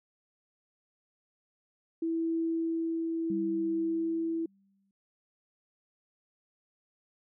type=tone with tremolo; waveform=sine; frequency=328.7 Hz; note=E4; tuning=5 cents flat; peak=-27 dBFS; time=2.02-4.46 s; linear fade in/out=5 ms; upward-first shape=triangle; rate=0.7 Hz; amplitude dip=25%
type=tone with exponential decay; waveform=sine; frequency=196 Hz; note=G3; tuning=in tune; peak=-32 dBFS; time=3.3-4.91 s; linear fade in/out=2 ms; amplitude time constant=350 ms
effects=none